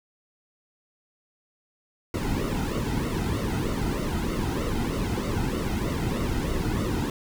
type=noise with flanger; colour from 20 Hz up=brown; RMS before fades=-27 dBFS; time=2.14-7.1 s; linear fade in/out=2 ms; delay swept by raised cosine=1.2 to 1.79 ms; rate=3.2 Hz; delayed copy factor=-0.75; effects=none